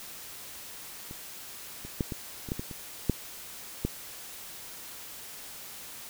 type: clicks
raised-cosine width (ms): 3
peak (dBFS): -29 / -28 / -14 / -21 / -26 / -17 / -21 / -27 / -10 / -14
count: 10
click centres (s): 1.111 / 1.85 / 2.008 / 2.122 / 2.488 / 2.519 / 2.595 / 2.712 / 3.097 / 3.85
effects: white hiss -44 dBFS RMS until 6.09 s